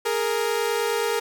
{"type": "tone pair together", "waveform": "sawtooth", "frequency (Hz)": [415.8, 465.2], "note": ["G#4", "A#4"], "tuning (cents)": [2, -4], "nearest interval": "major second", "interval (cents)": 194, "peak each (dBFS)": [-22, -20], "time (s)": [0.05, 1.2], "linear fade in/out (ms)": 10, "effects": []}